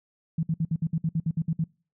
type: tone bursts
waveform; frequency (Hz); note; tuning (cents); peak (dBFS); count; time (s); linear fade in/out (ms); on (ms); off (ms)
sine; 162; E3; -30; -22; 12; 0.38-1.641; 5; 51; 59
effects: noise-tail reverb RT60 0.4 s tail -26 dB re dry